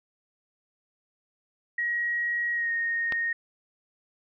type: tone with pitch glide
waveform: sine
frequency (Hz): 1899 to 1855.6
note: A#6 to A#6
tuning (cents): +32 to -8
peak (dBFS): -25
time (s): 1.78-3.33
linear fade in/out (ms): 5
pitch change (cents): -40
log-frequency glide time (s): 2.53-2.71
type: click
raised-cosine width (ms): 0.3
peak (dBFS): -15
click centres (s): 3.123
effects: none